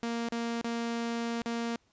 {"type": "tone with dropouts", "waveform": "sawtooth", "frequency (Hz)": 233.1, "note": "A#3", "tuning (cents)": 0, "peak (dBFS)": -27, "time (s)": [0.03, 1.76], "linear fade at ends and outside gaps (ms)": 0, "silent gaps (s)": [[0.286, 0.323], [0.613, 0.645], [1.418, 1.46]], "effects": ["pink hiss -70 dBFS RMS until 1.92 s", "resampled to 16000 Hz"]}